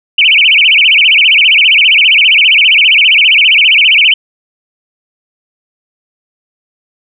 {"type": "tone with vibrato", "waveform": "sine", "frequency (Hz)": 2624, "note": "E7", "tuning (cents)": -9, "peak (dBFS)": -3, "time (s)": [0.18, 4.14], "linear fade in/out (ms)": 5, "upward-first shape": "sine", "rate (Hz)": 15, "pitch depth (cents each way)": 290, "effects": []}